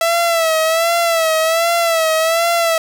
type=tone with vibrato; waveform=sawtooth; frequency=659.3 Hz; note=E5; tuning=in tune; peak=-9 dBFS; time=0.01-2.78 s; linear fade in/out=2 ms; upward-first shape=sine; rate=1.3 Hz; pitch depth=63 cents each way; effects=none